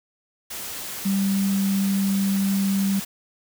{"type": "tone in noise", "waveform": "sine", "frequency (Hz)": 196, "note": "G3", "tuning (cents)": 0, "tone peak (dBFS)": -19, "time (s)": [1.05, 3], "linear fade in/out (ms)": 10, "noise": "white", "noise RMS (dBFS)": -33, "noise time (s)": [0.5, 3.05], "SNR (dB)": 11, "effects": []}